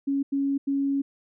sine tone bursts at uneven times, 277.2 Hz, C#4, in tune, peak -22 dBFS, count 3, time 0.07-0.23 / 0.32-0.58 / 0.67-1.02 s, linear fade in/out 10 ms, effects none

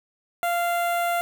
sawtooth tone with notch filter, 693 Hz, F5, 14 cents flat, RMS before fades -24 dBFS, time 0.43-1.21 s, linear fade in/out 0 ms, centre 5100 Hz, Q 0.66, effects none

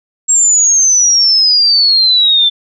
sine exponential sweep, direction down, 7590 to 3520 Hz, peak -6 dBFS, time 0.28-2.5 s, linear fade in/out 20 ms, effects none

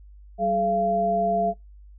sine tone cluster, 192.6 / 423.6 / 685 Hz, G3 / G#4 / F5, -30 / +34 / -34 cents, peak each -29 / -29 / -21 dBFS, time 0.38-1.54 s, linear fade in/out 50 ms, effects noise-tail reverb RT60 0.2 s tail -24 dB re dry + added 50 Hz sine -44 dBFS peak until 1.98 s

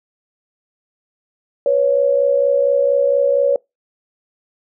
sine tone pair together, 493.9 / 558.2 Hz, B4 / C#5, 0 / +12 cents, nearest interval major second, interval 212 cents, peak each -17 / -13 dBFS, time 1.66-3.56 s, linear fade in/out 2 ms, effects noise-tail reverb RT60 0.2 s tail -26 dB re dry

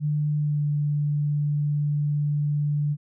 sine tone with pitch glide, 149.2 to 147.06 Hz, D3 to D3, +28 to +3 cents, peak -21 dBFS, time 0-2.97 s, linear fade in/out 50 ms, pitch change -25 cents, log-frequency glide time 0.37-0.64 s, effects none

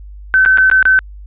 sine tone with dropouts, 1529 Hz, G6, 44 cents flat, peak -6 dBFS, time 0.34-0.99 s, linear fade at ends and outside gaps 0 ms, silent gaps 0.451-0.46 / 0.574-0.583 / 0.7-0.714 / 0.827-0.854 s, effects added 50 Hz sine -30 dBFS peak until 1.26 s + resampled to 8000 Hz

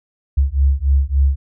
sine beating tone pair, 67.2 / 70.7 Hz, C2 / C#2, +47 / +35 cents, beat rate 3.5 Hz, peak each -15 dBFS, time 0.37-1.36 s, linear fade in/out 10 ms, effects none

